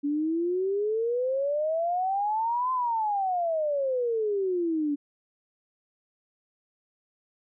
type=exponential two-way sweep; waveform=sine; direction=up then down; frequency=283 to 1037 to 283 Hz; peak=-24 dBFS; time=0.03-4.96 s; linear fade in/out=20 ms; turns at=2.72 s; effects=none